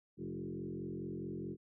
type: tone with frequency modulation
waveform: sine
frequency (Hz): 261.6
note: C4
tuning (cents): 0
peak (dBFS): -39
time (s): 0.17-1.57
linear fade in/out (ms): 50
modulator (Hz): 44.7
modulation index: 3
effects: none